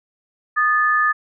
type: tone pair together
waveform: sine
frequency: 1231.8 / 1742 Hz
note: D#6 / A6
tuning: -18 / -18 cents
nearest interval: tritone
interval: 600 cents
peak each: -17 dBFS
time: 0.56-1.13 s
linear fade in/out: 20 ms
effects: none